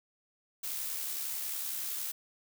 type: noise with amplitude modulation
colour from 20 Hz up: blue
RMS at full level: -35 dBFS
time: 0.63-2.12 s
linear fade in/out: 10 ms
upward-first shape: sine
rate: 70.9 Hz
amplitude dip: 35%
effects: none